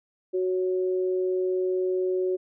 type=tone pair together; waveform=sine; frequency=370 / 554.4 Hz; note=F#4 / C#5; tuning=0 / 0 cents; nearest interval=perfect fifth; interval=700 cents; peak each=-23 / -34 dBFS; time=0.33-2.37 s; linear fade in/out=20 ms; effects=none